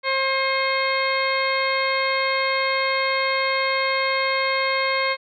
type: harmonic tone with a mistuned harmonic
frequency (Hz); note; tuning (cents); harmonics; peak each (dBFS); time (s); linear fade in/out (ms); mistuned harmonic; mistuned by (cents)
534; C5; +35; 1 / 2 / 3 / 4 / 5 / 6 / 7 / 8; -25 / -25 / -30 / -24 / -34 / -35 / -35 / -30; 0.03-5.17; 50; 5; -76
effects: none